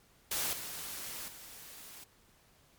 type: noise with level steps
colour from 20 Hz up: white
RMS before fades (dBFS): -34 / -42 / -50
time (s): 0.31-2.04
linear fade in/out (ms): 5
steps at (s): 0.53 / 1.28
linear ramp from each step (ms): 2
effects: pink hiss -65 dBFS RMS until 2.78 s + MP3 96 kbps